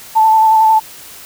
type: tone with vibrato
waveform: sine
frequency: 880 Hz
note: A5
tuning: in tune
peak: -6 dBFS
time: 0.15-0.8 s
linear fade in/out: 20 ms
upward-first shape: square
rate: 11 Hz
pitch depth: 15 cents each way
effects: white hiss -35 dBFS RMS until 1.25 s